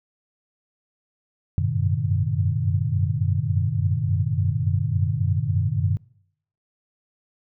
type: tone cluster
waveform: sine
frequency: 92.7 / 96.2 / 107.2 / 124.3 / 151.8 Hz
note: F#2 / G2 / A2 / B2 / D#3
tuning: +4 / -32 / -45 / +12 / -42 cents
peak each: -26 dBFS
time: 1.58-5.97 s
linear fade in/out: 0 ms
effects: noise-tail reverb RT60 0.7 s tail -24 dB re dry